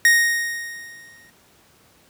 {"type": "tone with exponential decay", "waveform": "45% pulse", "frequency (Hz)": 1864.7, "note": "A#6", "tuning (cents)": 0, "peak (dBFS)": -10, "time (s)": [0.05, 1.3], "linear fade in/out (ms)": 1, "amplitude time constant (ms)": 270, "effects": ["pink hiss -55 dBFS RMS until 2.09 s", "high-pass 80 Hz 12 dB/octave"]}